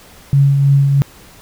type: tone with tremolo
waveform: sine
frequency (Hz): 139.4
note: C#3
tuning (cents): +10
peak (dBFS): -6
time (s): 0.33-1.02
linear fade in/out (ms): 0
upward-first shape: triangle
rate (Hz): 3.1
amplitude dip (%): 40
effects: pink hiss -42 dBFS RMS until 1.41 s